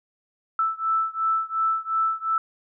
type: beating tone pair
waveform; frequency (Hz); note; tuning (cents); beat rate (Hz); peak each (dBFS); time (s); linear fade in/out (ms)
sine; 1318.5 / 1321.3; E6 / E6; 0 / +4; 2.8; -24 / -25; 0.59-2.38; 2
effects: none